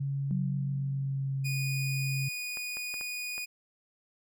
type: tone with pitch glide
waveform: sine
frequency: 138.6 to 134.73 Hz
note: C#3 to C#3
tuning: 0 to -49 cents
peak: -29 dBFS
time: 0-2.29 s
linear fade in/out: 10 ms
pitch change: -49 cents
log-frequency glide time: 0.43-1.65 s
type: tone with exponential decay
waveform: sine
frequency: 185 Hz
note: F#3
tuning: in tune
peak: -28 dBFS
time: 0.31-1.69 s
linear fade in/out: 0 ms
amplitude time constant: 300 ms
type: tone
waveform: sawtooth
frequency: 2465 Hz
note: D#7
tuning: 17 cents flat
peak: -31 dBFS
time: 1.44-3.46 s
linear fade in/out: 20 ms
type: clicks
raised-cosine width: 0.5 ms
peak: -30 dBFS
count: 5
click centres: 2.572 / 2.77 / 2.941 / 3.011 / 3.38 s
effects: none